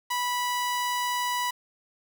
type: tone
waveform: sawtooth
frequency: 983 Hz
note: B5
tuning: 8 cents flat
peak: -22 dBFS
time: 0.1-1.51 s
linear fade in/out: 10 ms
effects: 8-bit